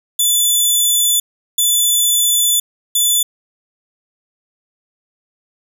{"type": "tone bursts at uneven times", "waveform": "10% pulse", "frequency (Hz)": 3485, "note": "A7", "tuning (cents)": -17, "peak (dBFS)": -4, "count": 3, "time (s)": [[0.19, 1.2], [1.58, 2.6], [2.95, 3.23]], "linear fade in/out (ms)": 5, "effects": []}